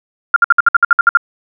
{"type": "tone bursts", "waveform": "sine", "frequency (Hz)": 1396.9, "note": "F6", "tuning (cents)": 0, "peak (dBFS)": -3, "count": 11, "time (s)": [0.34, 1.172], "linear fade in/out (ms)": 2, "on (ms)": 22, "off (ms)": 59, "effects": []}